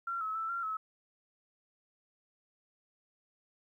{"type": "tone with pitch steps", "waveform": "sine", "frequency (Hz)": [1370, 1290, 1322, 1376, 1293], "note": ["F6", "E6", "E6", "F6", "E6"], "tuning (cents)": [-34, -38, 5, -26, -34], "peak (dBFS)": -33, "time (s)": [0.07, 0.77], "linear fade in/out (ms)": 5, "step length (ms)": 140, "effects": ["12-bit"]}